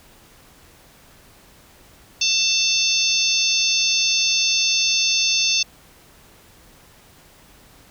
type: harmonic tone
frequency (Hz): 890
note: A5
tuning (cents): +20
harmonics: 3 / 4 / 5 / 6 / 7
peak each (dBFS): -23 / -23 / -23 / -23 / -23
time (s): 2.21-5.63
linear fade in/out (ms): 5
effects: pink hiss -50 dBFS RMS until 7.9 s